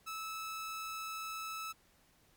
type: tone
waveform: sawtooth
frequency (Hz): 1306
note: E6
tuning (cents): -17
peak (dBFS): -36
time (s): 0.06-1.73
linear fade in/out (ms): 20
effects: pink hiss -68 dBFS RMS until 2.36 s + MP3 96 kbps